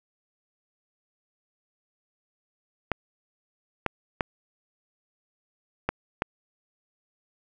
clicks, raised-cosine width 0.5 ms, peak -9 dBFS, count 5, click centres 2.917 / 3.863 / 4.208 / 5.89 / 6.221 s, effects none

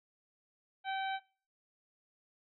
harmonic tone, 772 Hz, G5, 27 cents flat, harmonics 1 / 2 / 3 / 4 / 5, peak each -35 / -41 / -45 / -47 / -49 dBFS, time 0.84-1.2 s, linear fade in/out 50 ms, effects noise-tail reverb RT60 0.4 s tail -21 dB re dry

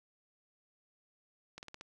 slowing click train, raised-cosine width 0.2 ms, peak -29 dBFS, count 5, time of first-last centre 1.58-1.811 s, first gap 49 ms, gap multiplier 1.11, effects none

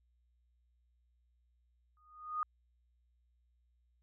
sine tone with exponential growth, 1234 Hz, D#6, 15 cents flat, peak -30 dBFS, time 1.97-2.43 s, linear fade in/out 1 ms, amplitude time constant 100 ms, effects added 60 Hz sine -70 dBFS peak until 4.02 s

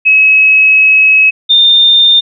sine tone pair in turn, 2565 / 3617 Hz, E7 / A7, -48 / +47 cents, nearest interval tritone, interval 595 cents, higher second, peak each -3 dBFS, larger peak neither, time 0.05-1.31 / 1.49-2.21 s, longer first, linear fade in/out 20 ms, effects none

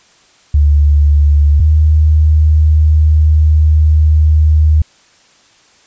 sine tone pair in turn, 73.1 / 77.05 Hz, D2 / D#2, -7 / -16 cents, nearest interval minor second, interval 91 cents, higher second, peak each -5 dBFS, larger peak neither, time 0.54-1.6 / 1.6-4.82 s, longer second, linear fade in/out 5 ms, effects white hiss -48 dBFS RMS until 5.86 s + resampled to 16000 Hz

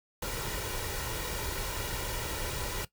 pink noise with comb filter, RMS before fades -35 dBFS, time 0.22-2.85 s, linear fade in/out 5 ms, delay 2.1 ms, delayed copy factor +0.55, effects noise-tail reverb RT60 0.1 s tail -17 dB re dry

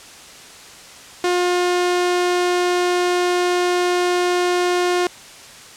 sawtooth tone, 356.5 Hz, F4, 36 cents sharp, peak -12 dBFS, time 1.24-5.07 s, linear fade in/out 2 ms, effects white hiss -40 dBFS RMS until 5.76 s + low-pass 8000 Hz 12 dB/octave

